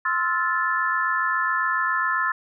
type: chord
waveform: sine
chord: F major seventh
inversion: second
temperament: just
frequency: 1047.7 / 1309.6 / 1396.9 / 1746.1 Hz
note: C6 / E6 / F6 / A6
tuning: +2 / -12 / 0 / -14 cents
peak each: -26 / -26 / -29 / -24 dBFS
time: 0.05-2.32 s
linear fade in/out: 5 ms
effects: none